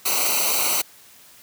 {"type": "noise with comb filter", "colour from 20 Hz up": "white", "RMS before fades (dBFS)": -21, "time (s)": [0.05, 0.82], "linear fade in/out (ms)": 10, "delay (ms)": 0.58, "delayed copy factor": -0.95, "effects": ["white hiss -49 dBFS RMS until 1.42 s", "high-pass 60 Hz 12 dB/octave"]}